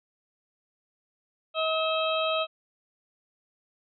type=harmonic tone with a mistuned harmonic; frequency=638 Hz; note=D#5; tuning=43 cents sharp; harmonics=1 / 2 / 4 / 5 / 6; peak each=-27 / -30 / -33 / -34 / -35 dBFS; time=1.54-2.47 s; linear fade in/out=50 ms; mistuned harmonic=4; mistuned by=+36 cents; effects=none